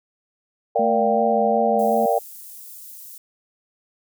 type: chord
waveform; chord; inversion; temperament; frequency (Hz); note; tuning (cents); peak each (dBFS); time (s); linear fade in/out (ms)
sine; G minor seventh; first; equal; 466.2 / 587.3 / 698.5 / 784; Bb4 / D5 / F5 / G5; 0 / 0 / 0 / 0; -22; 0.75-2.19; 10
type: tone with vibrato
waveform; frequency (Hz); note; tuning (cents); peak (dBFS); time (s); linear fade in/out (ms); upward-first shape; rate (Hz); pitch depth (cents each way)
sine; 220; A3; 0; -24; 0.79-2.06; 5; sine; 2.7; 33
type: high-pass noise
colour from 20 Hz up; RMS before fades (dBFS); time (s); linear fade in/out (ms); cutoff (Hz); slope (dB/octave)
white; -40; 1.79-3.18; 2; 9900; 12
effects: none